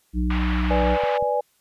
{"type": "harmonic tone", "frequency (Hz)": 61, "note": "B1", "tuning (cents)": -21, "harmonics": [1, 3, 5], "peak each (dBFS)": [-21, -26, -28], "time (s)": [0.13, 0.98], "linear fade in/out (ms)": 50}
{"type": "band-pass noise", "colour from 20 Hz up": "pink", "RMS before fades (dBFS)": -32, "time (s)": [0.3, 1.18], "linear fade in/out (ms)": 5, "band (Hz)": [820, 2900], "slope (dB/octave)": 24}
{"type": "chord", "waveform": "sine", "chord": "G# diminished", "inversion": "first", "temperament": "equal", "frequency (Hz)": [493.9, 587.3, 830.6], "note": ["B4", "D5", "G#5"], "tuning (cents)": [0, 0, 0], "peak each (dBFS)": -24, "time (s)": [0.7, 1.41], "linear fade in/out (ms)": 10}
{"type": "clicks", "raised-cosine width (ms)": 5, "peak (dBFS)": -24, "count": 3, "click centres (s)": [0.829, 1.037, 1.226]}
{"effects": ["white hiss -64 dBFS RMS until 1.6 s", "resampled to 32000 Hz"]}